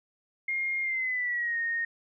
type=tone with pitch glide; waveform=sine; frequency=2129 to 1853.4 Hz; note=C7 to A#6; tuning=+30 to -10 cents; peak=-27 dBFS; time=0.48-1.85 s; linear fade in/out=5 ms; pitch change=-240 cents; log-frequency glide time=0.82-1.58 s; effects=none